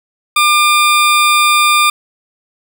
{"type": "tone", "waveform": "20% pulse", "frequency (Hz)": 1200, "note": "D6", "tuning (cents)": 37, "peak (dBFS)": -3, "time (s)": [0.36, 1.9], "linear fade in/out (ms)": 5, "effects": []}